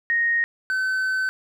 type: tone pair in turn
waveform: sine / triangle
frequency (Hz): 1864.7 / 1525.2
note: A#6 / G6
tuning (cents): 0 / -48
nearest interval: minor third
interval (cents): 348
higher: first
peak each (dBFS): -18 / -19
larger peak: first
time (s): 0.1-0.44 / 0.7-1.29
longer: second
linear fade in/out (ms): 0
effects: none